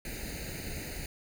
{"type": "noise with comb filter", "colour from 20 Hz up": "pink", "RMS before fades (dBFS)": -39, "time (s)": [0.05, 1.06], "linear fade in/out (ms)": 2, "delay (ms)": 0.45, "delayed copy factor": 0.9, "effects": []}